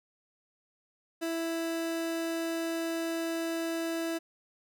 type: tone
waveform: 30% pulse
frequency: 330.3 Hz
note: E4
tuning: 4 cents sharp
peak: -28 dBFS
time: 1.21-4.19 s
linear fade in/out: 20 ms
effects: none